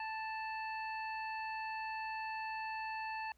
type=harmonic tone; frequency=880 Hz; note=A5; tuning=in tune; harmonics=1 / 2 / 3 / 5; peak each=-40 / -46 / -46 / -56 dBFS; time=0-3.32 s; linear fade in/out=2 ms; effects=added 60 Hz sine -70 dBFS peak until 3.37 s + pink hiss -75 dBFS RMS until 3.37 s